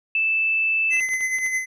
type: tone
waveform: sine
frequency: 2637 Hz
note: E7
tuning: in tune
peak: -18 dBFS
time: 0.15-1 s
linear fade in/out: 2 ms
type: tone with tremolo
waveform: square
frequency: 2042 Hz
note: C7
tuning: 43 cents flat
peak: -20 dBFS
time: 0.9-1.66 s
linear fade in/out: 50 ms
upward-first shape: sine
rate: 9.5 Hz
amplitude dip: 50%
type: clicks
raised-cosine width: 0.3 ms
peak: -26 dBFS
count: 8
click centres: 0.934 / 0.967 / 1.007 / 1.089 / 1.137 / 1.208 / 1.386 / 1.463 s
effects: low-pass 10000 Hz 12 dB/octave